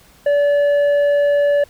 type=tone with tanh clipping; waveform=sine; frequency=576 Hz; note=D5; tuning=34 cents flat; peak=-13 dBFS; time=0.26-1.64 s; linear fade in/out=5 ms; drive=6 dB; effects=pink hiss -49 dBFS RMS until 1.69 s